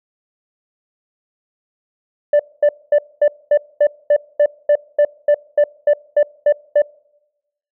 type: tone bursts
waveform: sine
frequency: 587.3 Hz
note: D5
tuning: in tune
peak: -6 dBFS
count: 16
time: 2.33-6.82 s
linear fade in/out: 5 ms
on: 65 ms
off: 230 ms
effects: noise-tail reverb RT60 0.9 s tail -26 dB re dry + tanh soft clip ceiling -7 dBFS